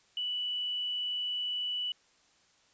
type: tone with frequency modulation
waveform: sine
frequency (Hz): 2962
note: F#7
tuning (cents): +1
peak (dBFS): -31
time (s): 0.17-1.92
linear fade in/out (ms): 2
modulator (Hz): 42.2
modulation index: 0.35
effects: white hiss -66 dBFS RMS until 2.73 s + resampled to 16000 Hz